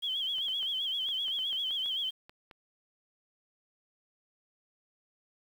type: tone with vibrato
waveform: sine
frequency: 3200 Hz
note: G7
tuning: 35 cents sharp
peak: -30 dBFS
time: 0.02-2.11 s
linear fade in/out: 20 ms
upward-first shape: sine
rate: 7.7 Hz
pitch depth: 93 cents each way
type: clicks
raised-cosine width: 0.3 ms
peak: -34 dBFS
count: 11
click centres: 0.384 / 0.484 / 0.629 / 1.088 / 1.282 / 1.39 / 1.529 / 1.708 / 1.86 / 2.295 / 2.512 s
effects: 9-bit